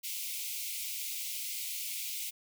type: high-pass noise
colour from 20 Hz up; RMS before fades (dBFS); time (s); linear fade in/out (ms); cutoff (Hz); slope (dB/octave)
white; -38; 0.03-2.31; 20; 2100; 96
effects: none